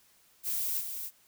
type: noise with echo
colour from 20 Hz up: violet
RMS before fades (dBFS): -32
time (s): 0.43-0.83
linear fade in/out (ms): 50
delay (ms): 280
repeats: 1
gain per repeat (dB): -6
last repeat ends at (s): 1.11
effects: white hiss -64 dBFS RMS until 1.27 s